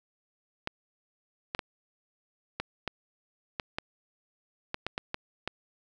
clicks, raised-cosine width 0.3 ms, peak -15 dBFS, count 12, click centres 0.674 / 1.549 / 1.592 / 2.6 / 2.877 / 3.598 / 3.785 / 4.744 / 4.866 / 4.979 / 5.144 / 5.476 s, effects none

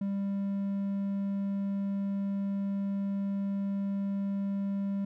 triangle tone, 198 Hz, G3, 18 cents sharp, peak -27 dBFS, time 0.01-5.05 s, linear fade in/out 5 ms, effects none

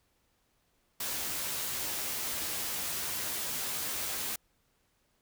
white noise with comb filter, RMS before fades -35 dBFS, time 1-4.36 s, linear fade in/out 5 ms, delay 13 ms, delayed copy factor +0.6, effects pink hiss -73 dBFS RMS until 5.21 s

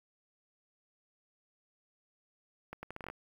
accelerating click train, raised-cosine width 0.5 ms, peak -27 dBFS, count 9, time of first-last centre 2.73-3.1 s, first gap 100 ms, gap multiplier 0.76, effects 9-bit

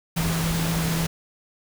sine tone in noise, 164.81 Hz, E3, in tune, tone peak -23 dBFS, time 0.16-1.07 s, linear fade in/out 10 ms, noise pink, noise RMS -28 dBFS, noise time 0.16-1.07 s, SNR +2 dB, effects none

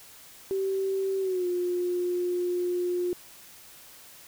sine tone with pitch glide, 385.9 to 355.9 Hz, G4 to F4, -27 to +33 cents, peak -25 dBFS, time 0.51-3.13 s, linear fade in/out 0 ms, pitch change -140 cents, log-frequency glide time 1.2-1.46 s, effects white hiss -50 dBFS RMS until 4.27 s

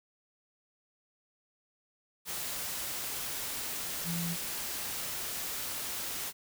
sine tone in noise, 170.1 Hz, F3, 45 cents flat, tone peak -33 dBFS, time 4.04-4.37 s, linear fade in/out 50 ms, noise white, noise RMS -37 dBFS, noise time 2.25-6.33 s, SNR +1 dB, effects none

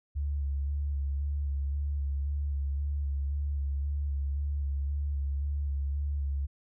sine tone with vibrato, 70.8 Hz, C#2, 37 cents sharp, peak -28 dBFS, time 0.15-6.47 s, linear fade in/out 20 ms, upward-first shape square, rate 1.9 Hz, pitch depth 25 cents each way, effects none

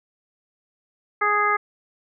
harmonic tone, 415.3 Hz, G#4, in tune, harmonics 1 / 2 / 3 / 4 / 5, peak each -28 / -27 / -20 / -26 / -25 dBFS, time 1.21-1.57 s, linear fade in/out 10 ms, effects none

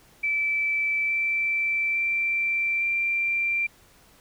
sine tone with pitch steps, 2318 / 2333 / 2348 / 2363 Hz, D7 / D7 / D7 / D7, -23 / -12 / -1 / +10 cents, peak -22 dBFS, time 0.23-3.67 s, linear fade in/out 10 ms, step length 860 ms, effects pink hiss -56 dBFS RMS until 4.2 s

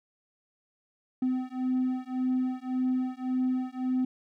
triangle beating tone pair, 254.9 / 256.7 Hz, C4 / C4, -45 / -33 cents, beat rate 1.8 Hz, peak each -27 dBFS, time 1.22-4.05 s, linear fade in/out 5 ms, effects tanh soft clip ceiling -18 dBFS

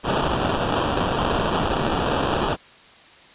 blue noise with sample-and-hold, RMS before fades -22 dBFS, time 0.03-2.57 s, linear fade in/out 50 ms, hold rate 2100 Hz, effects white hiss -48 dBFS RMS until 3.34 s + resampled to 8000 Hz

